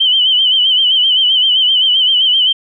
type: tone with vibrato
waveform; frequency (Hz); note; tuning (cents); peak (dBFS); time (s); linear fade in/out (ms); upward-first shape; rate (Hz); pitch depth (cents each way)
sine; 3056; G7; -45; -8; 0-2.53; 10; sine; 7.7; 69
effects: none